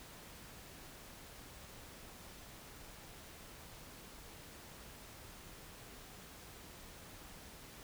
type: silence
effects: pink hiss -54 dBFS RMS until 7.83 s